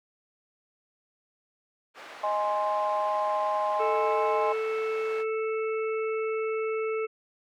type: band-pass noise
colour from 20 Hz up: white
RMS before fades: -45 dBFS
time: 1.94-5.25 s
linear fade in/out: 50 ms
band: 450 to 1800 Hz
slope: 12 dB/octave
type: chord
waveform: sine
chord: Ab major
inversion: second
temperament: equal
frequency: 622.3 / 830.6 / 1046.5 Hz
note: Eb5 / Ab5 / C6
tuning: 0 / 0 / 0 cents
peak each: -29 dBFS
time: 2.23-4.53 s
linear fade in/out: 10 ms
type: harmonic tone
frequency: 440 Hz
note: A4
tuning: in tune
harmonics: 1 / 3 / 5 / 6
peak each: -27 / -37 / -41 / -43 dBFS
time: 3.79-7.07 s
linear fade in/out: 20 ms
effects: none